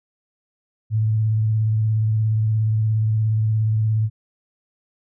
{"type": "tone with vibrato", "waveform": "sine", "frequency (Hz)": 109.3, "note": "A2", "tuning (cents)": -11, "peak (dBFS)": -16, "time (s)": [0.9, 4.1], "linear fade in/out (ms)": 50, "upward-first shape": "triangle", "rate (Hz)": 17, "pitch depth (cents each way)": 34, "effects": []}